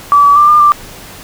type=tone with pitch steps; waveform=sine; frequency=1153 / 1145 / 1183 / 1203 / 1180 Hz; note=D6 / D6 / D6 / D6 / D6; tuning=-32 / -44 / +12 / +41 / +8 cents; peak=-3 dBFS; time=0.12-0.72 s; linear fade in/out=0 ms; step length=120 ms; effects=pink hiss -32 dBFS RMS until 1.23 s